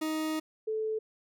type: tone pair in turn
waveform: 40% pulse / sine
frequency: 313.1 / 436.6 Hz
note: D#4 / A4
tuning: +11 / -13 cents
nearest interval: tritone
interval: 576 cents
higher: second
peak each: -29 / -29 dBFS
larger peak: neither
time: 0.01-0.4 / 0.67-0.99 s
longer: first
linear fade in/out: 10 ms
effects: none